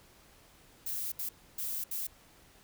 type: noise bursts at uneven times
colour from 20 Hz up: violet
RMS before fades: -36 dBFS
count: 4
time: 0.86-1.12 / 1.19-1.29 / 1.58-1.84 / 1.91-2.07 s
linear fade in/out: 5 ms
effects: pink hiss -60 dBFS RMS until 2.63 s